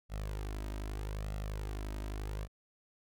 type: tone with flanger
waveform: sawtooth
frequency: 51.5 Hz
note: G#1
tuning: 14 cents flat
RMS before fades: -39 dBFS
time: 0.09-2.48 s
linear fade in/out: 50 ms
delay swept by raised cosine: 1.5 to 3.2 ms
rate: 0.8 Hz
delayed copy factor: +0.6
effects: none